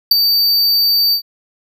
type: tone with ADSR envelope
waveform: square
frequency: 4614 Hz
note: D8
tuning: 31 cents flat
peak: -4 dBFS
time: 0.11-1.22 s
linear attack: 5 ms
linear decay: 17 ms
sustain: -7 dB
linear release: 91 ms
effects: none